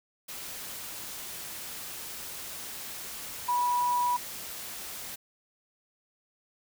sine tone in noise, 977 Hz, B5, 19 cents flat, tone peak -24 dBFS, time 3.48-4.17 s, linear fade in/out 10 ms, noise white, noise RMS -40 dBFS, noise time 0.28-5.16 s, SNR +13 dB, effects none

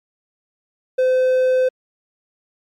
triangle tone, 513 Hz, C5, 34 cents flat, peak -11 dBFS, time 0.98-1.69 s, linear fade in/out 10 ms, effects MP3 64 kbps

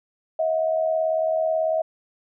sine tone pair together, 638.8 / 717 Hz, D#5 / F5, +45 / +45 cents, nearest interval major second, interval 200 cents, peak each -20 / -28 dBFS, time 0.39-1.82 s, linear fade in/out 5 ms, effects none

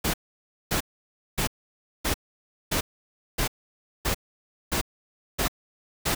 pink noise bursts, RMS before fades -25 dBFS, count 10, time 0.04-6.15 s, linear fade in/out 10 ms, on 98 ms, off 570 ms, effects none

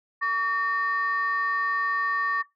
sine tone pair together, 1138.8 / 1825 Hz, C#6 / A#6, +46 / -37 cents, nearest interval minor sixth, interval 817 cents, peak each -24 / -25 dBFS, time 0.21-2.43 s, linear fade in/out 20 ms, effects noise-tail reverb RT60 0.2 s tail -20 dB re dry + tanh soft clip ceiling -17 dBFS

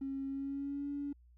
triangle tone with pitch glide, 271.8 to 285.1 Hz, C#4 to C#4, -34 to +49 cents, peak -32 dBFS, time 0.01-1.13 s, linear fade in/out 10 ms, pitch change +83 cents, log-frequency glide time 0.27-0.89 s, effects tanh soft clip ceiling -34 dBFS + added 60 Hz sine -59 dBFS peak until 1.37 s

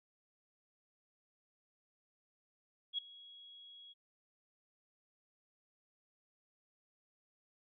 sine tone with ADSR envelope, 3322 Hz, G#7, in tune, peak -32 dBFS, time 2.93-3.94 s, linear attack 54 ms, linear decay 4 ms, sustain -21 dB, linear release 26 ms, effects none

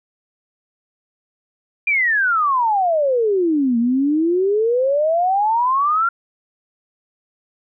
sine exponential two-way sweep, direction down then up, 2426 to 228.5 to 1402 Hz, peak -14 dBFS, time 1.87-6.09 s, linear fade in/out 5 ms, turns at 3.78 s, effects none

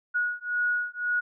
sine beating tone pair, 1454 / 1455.9 Hz, F#6 / F#6, -31 / -28 cents, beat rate 1.9 Hz, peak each -28 dBFS, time 0.14-1.21 s, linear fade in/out 20 ms, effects none

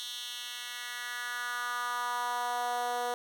10% pulse tone with high-pass filter sweep, 243.2 Hz, B3, 26 cents flat, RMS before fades -35 dBFS, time 0-3.14 s, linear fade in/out 0 ms, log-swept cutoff 3500 to 560 Hz, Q 2.6, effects none

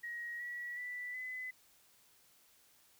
sine tone with pitch steps, 1893 / 1932.8 / 1973.4 / 2015 Hz, A#6 / B6 / B6 / B6, +26 / -38 / -2 / +34 cents, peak -40 dBFS, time 0.03-1.51 s, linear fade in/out 10 ms, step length 370 ms, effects white hiss -67 dBFS RMS until 2.99 s

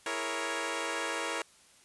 10% pulse chord, A# half-diminished seventh, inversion second, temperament equal, 329.6 / 415.3 / 466.2 / 554.4 Hz, E4 / G#4 / A#4 / C#5, 0 / 0 / 0 / 0 cents, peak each -30 / -33 / -28 / -29 dBFS, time 0.06-1.42 s, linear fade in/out 2 ms, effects white hiss -60 dBFS RMS until 1.84 s + resampled to 24000 Hz

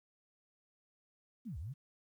sine linear two-way sweep, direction down then up, 261.6 to 61.74 to 150.6 Hz, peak -40 dBFS, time 1.45-1.74 s, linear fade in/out 20 ms, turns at 1.58 s, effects 12-bit

